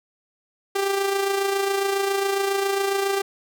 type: tone with amplitude modulation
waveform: sawtooth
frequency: 394.1 Hz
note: G4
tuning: 9 cents sharp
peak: -15 dBFS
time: 0.75-3.22 s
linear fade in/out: 10 ms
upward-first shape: sine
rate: 27.3 Hz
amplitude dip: 45%
effects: none

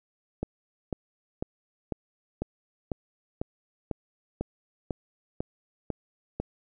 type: click train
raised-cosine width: 2 ms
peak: -16 dBFS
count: 13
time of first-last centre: 0.43-6.4 s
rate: 2.01 Hz
effects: none

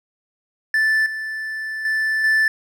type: tone with level steps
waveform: triangle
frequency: 1758 Hz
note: A6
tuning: 2 cents flat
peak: -13 / -23 / -16 / -12 dBFS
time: 0.74-2.48 s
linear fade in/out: 2 ms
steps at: 1.06 / 1.85 / 2.24 s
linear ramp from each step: 2 ms
effects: none

